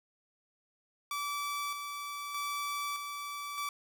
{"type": "tone with tremolo", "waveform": "sawtooth", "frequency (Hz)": 1156, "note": "D6", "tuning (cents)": -28, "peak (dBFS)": -30, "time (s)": [1.11, 3.69], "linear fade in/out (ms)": 2, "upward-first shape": "square", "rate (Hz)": 0.81, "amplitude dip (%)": 40, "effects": []}